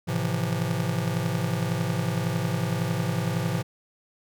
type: chord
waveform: square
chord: F major seventh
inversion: first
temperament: just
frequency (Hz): 109.13 / 130.96 / 163.7 / 174.61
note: A2 / C3 / E3 / F3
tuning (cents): -14 / +2 / -12 / 0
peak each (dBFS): -31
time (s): 0.07-3.63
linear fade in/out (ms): 20
effects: none